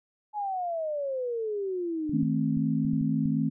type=exponential sweep; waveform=sine; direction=down; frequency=854 to 271.9 Hz; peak=-28 dBFS; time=0.33-2.26 s; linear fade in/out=50 ms
type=clicks; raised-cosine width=5 ms; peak=-28 dBFS; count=7; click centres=2.095 / 2.23 / 2.572 / 2.85 / 2.934 / 3.014 / 3.257 s
type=chord; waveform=sine; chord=A diminished; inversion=second; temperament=just; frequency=158.4 / 220 / 264 Hz; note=Eb3 / A3 / C4; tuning=+31 / 0 / +16 cents; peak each=-28 dBFS; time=2.12-3.5 s; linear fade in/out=20 ms
effects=none